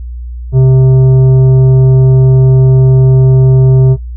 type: tone with tanh clipping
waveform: sine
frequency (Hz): 130.81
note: C3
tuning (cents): 0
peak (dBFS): -4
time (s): 0.52-3.97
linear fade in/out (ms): 50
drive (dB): 9
effects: noise-tail reverb RT60 0.1 s tail -17 dB re dry + added 60 Hz sine -19 dBFS peak until 4.16 s